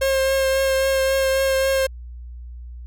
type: tone with vibrato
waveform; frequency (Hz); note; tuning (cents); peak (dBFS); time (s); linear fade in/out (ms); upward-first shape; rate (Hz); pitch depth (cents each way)
45% pulse; 535; C5; +38; -17; 0.01-1.87; 10; triangle; 3.7; 17
effects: added 60 Hz sine -33 dBFS peak until 2.86 s